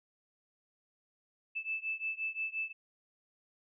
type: beating tone pair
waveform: sine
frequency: 2628 / 2633.7 Hz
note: E7 / E7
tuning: -6 / -2 cents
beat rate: 5.7 Hz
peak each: -37 / -38 dBFS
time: 1.55-2.73 s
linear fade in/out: 20 ms
effects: none